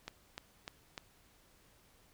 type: click train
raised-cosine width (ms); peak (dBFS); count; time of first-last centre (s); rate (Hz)
0.2; -24; 4; 0.08-0.978; 3.34
effects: pink hiss -66 dBFS RMS until 2.13 s